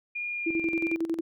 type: tone with pitch glide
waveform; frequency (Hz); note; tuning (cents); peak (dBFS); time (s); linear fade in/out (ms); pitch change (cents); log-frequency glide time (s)
sine; 2423 to 2383; D#7 to D7; -47 to +25; -30; 0.15-0.96; 10; -28; 0.31-0.69
type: tone with tremolo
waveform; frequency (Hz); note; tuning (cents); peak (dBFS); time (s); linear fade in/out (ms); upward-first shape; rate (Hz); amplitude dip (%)
sine; 329.6; E4; 0; -24; 0.46-1.21; 10; square; 11; 70
effects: none